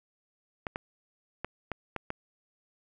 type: clicks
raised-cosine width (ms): 0.5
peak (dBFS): -18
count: 6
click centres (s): 0.668 / 0.759 / 1.446 / 1.717 / 1.963 / 2.104
effects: none